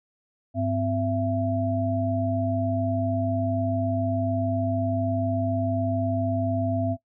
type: tone cluster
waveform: sine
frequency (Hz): 101.4 / 257.3 / 670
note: G#2 / C4 / E5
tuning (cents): -41 / -29 / +28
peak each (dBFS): -27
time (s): 0.54-6.97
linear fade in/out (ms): 50
effects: noise-tail reverb RT60 0.1 s tail -17 dB re dry